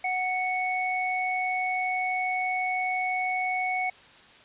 sine tone pair together, 739.8 / 2217 Hz, F#5 / C#7, 0 / 0 cents, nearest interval octave + perfect fifth, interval 1900 cents, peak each -28 dBFS, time 0.04-3.9 s, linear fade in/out 5 ms, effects white hiss -52 dBFS RMS until 4.44 s + resampled to 8000 Hz

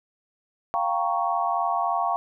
sine chord, G half-diminished seventh, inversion third, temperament equal with one note detuned, 698.5 / 781.7 / 932.3 / 1108.7 Hz, F5 / G5 / Bb5 / Db6, 0 / -5 / 0 / 0 cents, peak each -26 / -28 / -29 / -27 dBFS, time 0.74-2.16 s, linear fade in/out 0 ms, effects none

